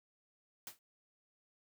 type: noise with exponential decay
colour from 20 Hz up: white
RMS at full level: -42 dBFS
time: 0.67-0.79 s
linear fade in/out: 1 ms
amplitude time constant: 26 ms
effects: none